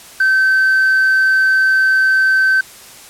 sine tone with tanh clipping, 1543 Hz, G6, 28 cents flat, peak -10 dBFS, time 0.2-2.61 s, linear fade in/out 5 ms, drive 1 dB, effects white hiss -38 dBFS RMS until 3.09 s + low-pass 12000 Hz 12 dB/octave

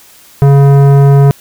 sine tone with tanh clipping, 139.7 Hz, C#3, 14 cents sharp, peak -4 dBFS, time 0.42-1.31 s, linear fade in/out 0 ms, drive 15 dB, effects white hiss -40 dBFS RMS until 1.4 s

